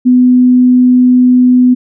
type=tone; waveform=sine; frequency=250.3 Hz; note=B3; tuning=23 cents sharp; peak=-3 dBFS; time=0.05-1.75 s; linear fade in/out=20 ms; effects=none